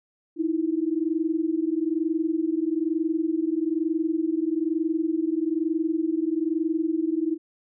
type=tone pair together; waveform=sine; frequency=311.9 / 333 Hz; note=D#4 / E4; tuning=+4 / +18 cents; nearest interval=minor second; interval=114 cents; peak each=-25 dBFS; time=0.36-7.38 s; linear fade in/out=50 ms; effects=none